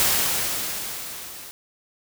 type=noise with level ramp; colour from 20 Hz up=white; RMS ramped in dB=-19 to -40 dBFS; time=0-1.51 s; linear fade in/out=0 ms; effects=none